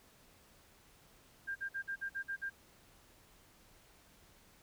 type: tone bursts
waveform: sine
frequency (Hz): 1596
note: G6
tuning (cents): +31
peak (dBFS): -36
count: 8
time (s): 1.47-2.501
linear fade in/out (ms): 20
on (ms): 86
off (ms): 49
effects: pink hiss -64 dBFS RMS until 4.62 s